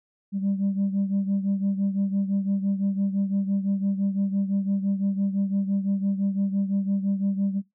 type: beating tone pair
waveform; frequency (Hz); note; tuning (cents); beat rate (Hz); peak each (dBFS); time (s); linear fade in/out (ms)
sine; 196 / 201.9; G3 / G#3; 0 / -49; 5.9; -22 / -27; 0.32-7.62; 50
effects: noise-tail reverb RT60 0.2 s tail -22 dB re dry + tanh soft clip ceiling -18 dBFS